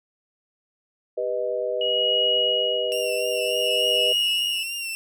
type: chord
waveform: sine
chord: G augmented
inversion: none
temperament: equal with one note detuned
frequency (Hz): 396.1 / 493.9 / 622.3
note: G4 / B4 / D#5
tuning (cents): +18 / 0 / 0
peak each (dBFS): -31 / -26 / -27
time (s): 1.17-4.13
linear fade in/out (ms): 10
type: tone with tremolo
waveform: sine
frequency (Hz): 2899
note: F#7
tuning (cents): -36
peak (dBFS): -19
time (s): 1.81-4.63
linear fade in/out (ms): 2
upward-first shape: sine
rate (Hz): 0.55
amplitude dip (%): 90
type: tone with vibrato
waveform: sawtooth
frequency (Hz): 2741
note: F7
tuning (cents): -33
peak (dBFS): -25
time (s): 2.92-4.95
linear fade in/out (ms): 0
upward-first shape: triangle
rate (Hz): 3.4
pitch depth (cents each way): 50
effects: none